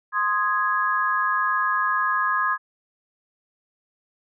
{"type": "chord", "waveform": "sine", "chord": "Ab major", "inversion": "first", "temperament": "equal", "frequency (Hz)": [1046.5, 1244.5, 1661.2], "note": ["C6", "Eb6", "Ab6"], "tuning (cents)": [0, 0, 0], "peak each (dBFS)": -24, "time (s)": [0.12, 2.58], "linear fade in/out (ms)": 50, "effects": []}